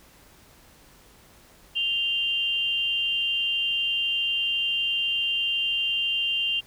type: tone pair together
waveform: sine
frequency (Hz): 2794 / 3142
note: F7 / G7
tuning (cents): 0 / +3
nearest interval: major second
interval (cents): 203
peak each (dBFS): -24 / -28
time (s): 1.75-6.61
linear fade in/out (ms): 20
effects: pink hiss -54 dBFS RMS until 6.66 s